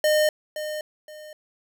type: tone with echo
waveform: square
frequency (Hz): 610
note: D#5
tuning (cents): -34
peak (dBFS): -18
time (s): 0.04-0.29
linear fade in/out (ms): 2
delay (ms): 520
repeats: 2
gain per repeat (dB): -11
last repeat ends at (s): 1.33
effects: none